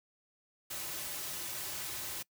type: noise with comb filter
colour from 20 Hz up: white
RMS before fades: -40 dBFS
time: 0.7-2.23 s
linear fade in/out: 10 ms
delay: 4.3 ms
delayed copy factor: -0.5
effects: noise-tail reverb RT60 0.1 s tail -23 dB re dry